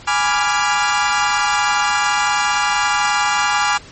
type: chord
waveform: 30% pulse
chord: G# diminished seventh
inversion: none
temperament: equal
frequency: 830.6 / 987.8 / 1174.7 / 1396.9 Hz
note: G#5 / B5 / D6 / F6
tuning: 0 / 0 / 0 / 0 cents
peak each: -16 / -20 / -18 / -18 dBFS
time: 0.07-3.78 s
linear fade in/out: 10 ms
effects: pink hiss -40 dBFS RMS until 3.91 s + MP3 32 kbps